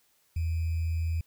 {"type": "tone with sample-and-hold", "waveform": "sine", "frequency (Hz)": 82.1, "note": "E2", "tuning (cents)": -6, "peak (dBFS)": -26, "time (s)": [0.36, 1.21], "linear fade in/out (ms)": 5, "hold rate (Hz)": 2450, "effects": ["white hiss -68 dBFS RMS until 1.26 s"]}